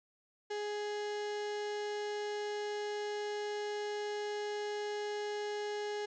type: tone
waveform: 35% pulse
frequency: 416.3 Hz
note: G#4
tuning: 4 cents sharp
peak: -34 dBFS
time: 0.5-6.06 s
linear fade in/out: 10 ms
effects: resampled to 16000 Hz